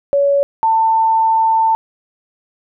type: tone pair in turn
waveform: sine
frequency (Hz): 563 / 893.7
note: C#5 / A5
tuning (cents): +27 / +27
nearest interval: minor sixth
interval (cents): 800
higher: second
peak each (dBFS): -10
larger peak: neither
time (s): 0.13-0.43 / 0.63-1.75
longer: second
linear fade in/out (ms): 0
effects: none